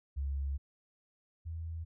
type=tone pair in turn; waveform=sine; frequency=69.3 / 82.02 Hz; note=C#2 / E2; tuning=0 / -8 cents; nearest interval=minor third; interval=292 cents; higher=second; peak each=-32 / -37 dBFS; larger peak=first; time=0.16-0.58 / 1.45-1.85 s; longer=first; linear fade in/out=20 ms; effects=none